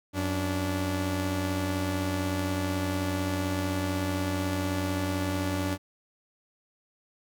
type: tone pair together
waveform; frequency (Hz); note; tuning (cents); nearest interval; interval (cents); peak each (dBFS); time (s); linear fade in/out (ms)
sawtooth; 91.2 / 289.5; F#2 / D4; -24 / -25; octave + minor sixth; 1999; -26; 0.13-5.78; 50
effects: none